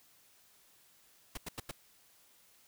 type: noise bursts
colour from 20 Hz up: pink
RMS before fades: -40 dBFS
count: 4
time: 1.35-1.713 s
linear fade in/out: 5 ms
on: 24 ms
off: 89 ms
effects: white hiss -65 dBFS RMS until 2.67 s